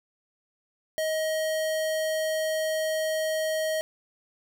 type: tone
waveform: square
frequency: 630 Hz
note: D#5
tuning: 21 cents sharp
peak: -26 dBFS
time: 0.98-3.81 s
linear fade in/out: 0 ms
effects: none